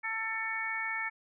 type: harmonic tone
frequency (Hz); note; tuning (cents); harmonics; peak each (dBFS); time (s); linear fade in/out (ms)
445.3; A4; +21; 2 / 3 / 4 / 5; -41 / -41 / -36 / -35; 0.03-1.1; 20
effects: none